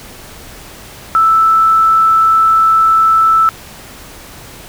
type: tone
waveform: sine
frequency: 1318.5 Hz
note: E6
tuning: in tune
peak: -6 dBFS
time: 1.15-3.49 s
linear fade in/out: 0 ms
effects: pink hiss -34 dBFS RMS until 4.68 s